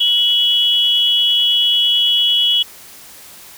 sine tone pair together, 2954 / 3337 Hz, F#7 / G#7, -3 / +8 cents, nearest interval major second, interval 211 cents, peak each -14 dBFS, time 0-2.63 s, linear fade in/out 10 ms, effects white hiss -39 dBFS RMS until 3.57 s

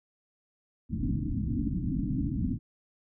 white low-pass noise, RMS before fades -30 dBFS, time 0.89-2.59 s, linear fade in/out 50 ms, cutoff 300 Hz, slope 96 dB/octave, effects none

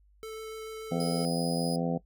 square tone with vibrato, 439.8 Hz, A4, 1 cent flat, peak -38 dBFS, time 0.23-1.25 s, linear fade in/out 0 ms, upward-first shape triangle, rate 6.9 Hz, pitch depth 8 cents each way
harmonic tone, 84.7 Hz, E2, 48 cents sharp, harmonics 2 / 3 / 4 / 5 / 6 / 7 / 8 / 9, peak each -30 / -33 / -43 / -39 / -35 / -44 / -39 / -40 dBFS, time 0.91-1.98 s, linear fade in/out 10 ms
30% pulse tone, 4980 Hz, D#8, 1 cent sharp, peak -33 dBFS, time 1-1.76 s, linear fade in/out 2 ms
effects noise-tail reverb RT60 0.1 s tail -18 dB re dry + added 50 Hz sine -59 dBFS peak until 2.05 s

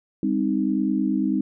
sine chord, C minor, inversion second, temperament equal with one note detuned, 200.3 / 261.6 / 311.1 Hz, G3 / C4 / Eb4, +38 / 0 / 0 cents, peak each -24 dBFS, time 0.23-1.41 s, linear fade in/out 2 ms, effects none

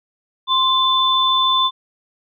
sine tone pair together, 1046.5 / 3520 Hz, C6 / A7, 0 / 0 cents, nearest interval octave + major sixth, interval 2100 cents, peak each -16 dBFS, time 0.47-1.71 s, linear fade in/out 50 ms, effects none

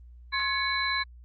sine tone cluster, 1063 / 1686 / 2225 / 4018 Hz, C6 / G#6 / C#7 / B7, +27 / +26 / +6 / +29 cents, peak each -31 dBFS, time 0.32-1.04 s, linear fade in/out 20 ms, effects added 60 Hz sine -46 dBFS peak until 1.24 s + Opus 32 kbps

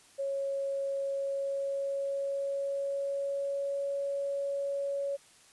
sine tone with pitch glide, 551 to 559.3 Hz, C#5 to C#5, -11 to +15 cents, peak -30 dBFS, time 0.18-5.17 s, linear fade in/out 20 ms, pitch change +26 cents, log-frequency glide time 0.99-3.89 s, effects white hiss -59 dBFS RMS until 5.52 s + resampled to 24000 Hz

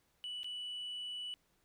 sine tone with dropouts, 2960 Hz, F#7, in tune, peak -38 dBFS, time 0.24-1.34 s, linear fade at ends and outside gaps 0 ms, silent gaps 0.432-0.444 s, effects tanh soft clip ceiling -38 dBFS + pink hiss -75 dBFS RMS until 1.64 s

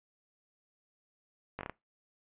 slowing click train, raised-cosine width 0.5 ms, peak -23 dBFS, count 5, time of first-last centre 1.59-1.696 s, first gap 19 ms, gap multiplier 1.23, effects noise-tail reverb RT60 0.2 s tail -21 dB re dry + resampled to 8000 Hz

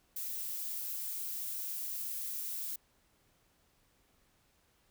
violet noise, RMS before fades -39 dBFS, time 0.16-2.76 s, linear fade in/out 5 ms, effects pink hiss -71 dBFS RMS until 4.9 s

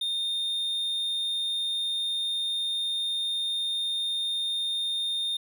triangle tone, 3648 Hz, A#7, 38 cents flat, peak -25 dBFS, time 0.01-5.37 s, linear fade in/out 5 ms, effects none

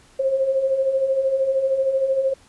sine beating tone pair, 523.3 / 536.3 Hz, C5 / C5, 0 / +43 cents, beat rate 13 Hz, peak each -26 / -18 dBFS, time 0.19-2.34 s, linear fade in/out 10 ms, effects pink hiss -53 dBFS RMS until 2.48 s + resampled to 24000 Hz

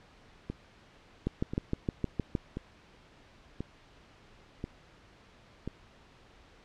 two click trains, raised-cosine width 3 ms, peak -16 / -22 dBFS, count 8 / 6, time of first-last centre 1.27-2.352 / 0.5-5.676 s, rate 6.47 / 0.966 Hz, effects pink hiss -58 dBFS RMS until 6.64 s + low-pass 4000 Hz 12 dB/octave

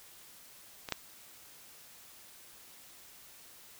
clicks, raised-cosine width 0.2 ms, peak -22 / -13 dBFS, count 2, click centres 0.888 / 0.923 s, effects white hiss -55 dBFS RMS until 3.79 s

